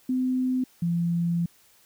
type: tone pair in turn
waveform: sine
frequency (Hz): 255.8 / 170.73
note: C4 / F3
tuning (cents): -39 / -39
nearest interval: perfect fifth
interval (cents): 700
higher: first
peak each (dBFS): -22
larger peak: neither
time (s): 0.09-0.64 / 0.82-1.46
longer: second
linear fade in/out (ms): 5
effects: white hiss -59 dBFS RMS until 1.85 s